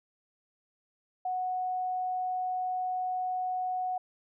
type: tone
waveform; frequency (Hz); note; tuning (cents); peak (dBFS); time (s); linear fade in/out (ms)
sine; 737; F#5; -7; -29; 1.25-3.98; 5
effects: none